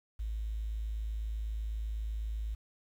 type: tone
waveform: sine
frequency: 54 Hz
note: A1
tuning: 32 cents flat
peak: -33 dBFS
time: 0.19-2.55 s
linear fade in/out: 10 ms
effects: 10-bit